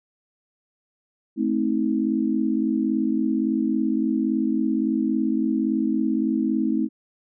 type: tone cluster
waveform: sine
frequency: 217.7 / 261.3 / 319.1 Hz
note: A3 / C4 / D#4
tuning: -18 / -2 / +44 cents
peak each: -24 dBFS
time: 1.36-6.89 s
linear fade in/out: 50 ms
effects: none